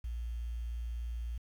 sine tone with quantisation, 58.27 Hz, A#1, in tune, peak -35 dBFS, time 0.04-1.38 s, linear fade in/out 5 ms, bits 10, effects none

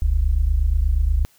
sine tone pair together, 41.62 / 70 Hz, E1 / C#2, +17 / +18 cents, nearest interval major sixth, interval 901 cents, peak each -18 dBFS, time 0.02-1.25 s, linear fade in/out 0 ms, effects white hiss -57 dBFS RMS until 1.38 s

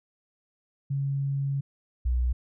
sine tone pair in turn, 138.59 / 61.54 Hz, C#3 / B1, 0 / -5 cents, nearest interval octave + major second, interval 1405 cents, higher first, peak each -25 / -22 dBFS, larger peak second, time 0.9-1.61 / 2.05-2.33 s, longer first, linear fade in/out 10 ms, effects none

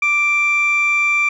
sine tone pair together, 1176.5 / 2355 Hz, D6 / D7, +3 / +4 cents, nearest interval octave, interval 1201 cents, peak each -21 / -12 dBFS, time 0.02-1.29 s, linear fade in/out 5 ms, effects tanh soft clip ceiling -10 dBFS

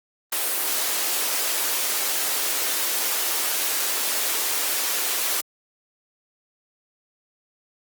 white high-pass noise, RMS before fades -24 dBFS, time 0.32-5.41 s, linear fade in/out 5 ms, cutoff 310 Hz, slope 24 dB/octave, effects Opus 32 kbps

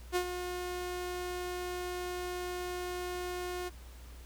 sawtooth tone with ADSR envelope, 359 Hz, F4, 48 cents sharp, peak -23 dBFS, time 0.12-3.7 s, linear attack 39 ms, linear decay 77 ms, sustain -9 dB, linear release 25 ms, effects added 60 Hz sine -47 dBFS peak until 4.25 s + pink hiss -57 dBFS RMS until 4.25 s

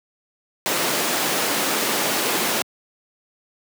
pink high-pass noise, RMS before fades -22 dBFS, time 0.66-2.62 s, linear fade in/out 0 ms, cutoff 260 Hz, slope 12 dB/octave, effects high-pass 150 Hz 12 dB/octave

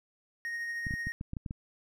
triangle tone with tremolo, 1864.7 Hz, A#6, in tune, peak -31 dBFS, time 0.45-1.12 s, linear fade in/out 0 ms, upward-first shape sine, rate 13 Hz, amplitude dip 25%
clicks, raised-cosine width 5 ms, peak -24 dBFS, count 9, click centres 0.868 / 0.909 / 0.939 / 1.07 / 1.211 / 1.334 / 1.368 / 1.462 / 1.509 s
effects none

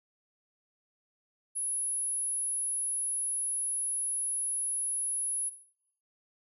sine tone, 10540 Hz, E9, 1 cent flat, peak -30 dBFS, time 1.55-5.5 s, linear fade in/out 20 ms, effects noise-tail reverb RT60 0.7 s tail -17 dB re dry

